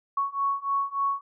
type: beating tone pair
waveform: sine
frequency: 1108.7 / 1112.1 Hz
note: C#6 / C#6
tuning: 0 / +5 cents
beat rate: 3.4 Hz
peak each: -28 / -27 dBFS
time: 0.17-1.21 s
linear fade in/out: 5 ms
effects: none